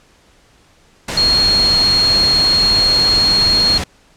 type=tone in noise; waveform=sine; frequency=4270 Hz; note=C8; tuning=34 cents sharp; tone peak=-10 dBFS; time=1.17-3.78 s; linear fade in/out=5 ms; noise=pink; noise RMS=-21 dBFS; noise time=1.08-3.84 s; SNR=+8 dB; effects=pink hiss -51 dBFS RMS until 4.16 s + low-pass 8000 Hz 12 dB/octave